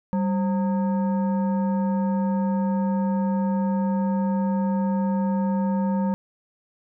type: tone with frequency modulation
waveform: sine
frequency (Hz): 194.6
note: G3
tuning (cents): -12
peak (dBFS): -20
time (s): 0.13-6.14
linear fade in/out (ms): 0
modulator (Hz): 723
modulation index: 0.57
effects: none